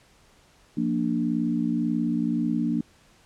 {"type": "chord", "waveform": "sine", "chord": "Bb major", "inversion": "second", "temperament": "equal with one note detuned", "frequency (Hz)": [174.61, 233.1, 295], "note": ["F3", "Bb3", "D4"], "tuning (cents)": [0, 0, 8], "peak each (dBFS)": [-29, -25, -27], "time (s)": [0.77, 2.81], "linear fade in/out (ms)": 5, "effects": ["pink hiss -58 dBFS RMS until 3.25 s", "low-pass 9000 Hz 12 dB/octave"]}